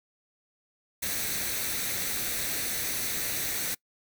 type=noise with comb filter; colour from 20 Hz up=white; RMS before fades=-31 dBFS; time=1.02-3.75 s; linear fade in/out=10 ms; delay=0.49 ms; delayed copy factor=+0.5; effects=noise-tail reverb RT60 0.1 s tail -24 dB re dry